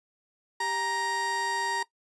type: tone pair together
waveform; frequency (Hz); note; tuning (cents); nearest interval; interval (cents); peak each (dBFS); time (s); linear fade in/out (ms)
30% pulse; 392 / 936.7; G4 / A#5; 0 / +8; octave + minor third; 1508; -36 / -25; 0.6-1.83; 5
effects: noise-tail reverb RT60 0.1 s tail -18 dB re dry + resampled to 22050 Hz